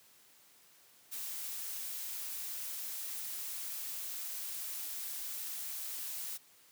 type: noise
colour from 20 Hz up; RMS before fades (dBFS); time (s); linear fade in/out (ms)
blue; -41; 1.11-6.38; 20
effects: white hiss -63 dBFS RMS until 6.71 s + high-pass 100 Hz 12 dB/octave